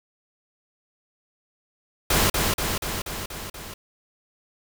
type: noise with echo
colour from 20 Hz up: pink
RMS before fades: -20 dBFS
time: 2.1-2.3 s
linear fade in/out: 5 ms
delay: 240 ms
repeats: 6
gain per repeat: -3 dB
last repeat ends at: 3.74 s
effects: none